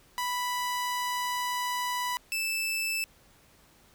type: tone pair in turn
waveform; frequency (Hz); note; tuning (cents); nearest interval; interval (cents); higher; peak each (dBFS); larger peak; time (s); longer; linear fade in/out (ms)
sawtooth; 987.8 / 2637; B5 / E7; 0 / 0; octave + perfect fourth; 1700; second; -25; neither; 0.18-2.17 / 2.32-3.04; first; 0
effects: pink hiss -60 dBFS RMS until 3.94 s